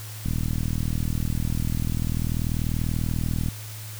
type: click train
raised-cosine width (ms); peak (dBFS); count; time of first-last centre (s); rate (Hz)
5; -14; 131; 0.26-3.486; 40.3
effects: added 107 Hz sine -36 dBFS peak until 3.99 s + white hiss -41 dBFS RMS until 3.99 s